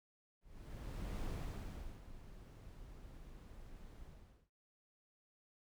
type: noise with ADSR envelope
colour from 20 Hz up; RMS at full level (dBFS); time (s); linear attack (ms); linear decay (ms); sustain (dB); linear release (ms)
brown; -40; 0.41-4.5; 830; 770; -14; 470
effects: none